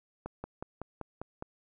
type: slowing click train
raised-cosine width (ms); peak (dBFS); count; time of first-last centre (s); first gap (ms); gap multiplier
1; -24; 7; 0.26-1.424; 180; 1.03
effects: none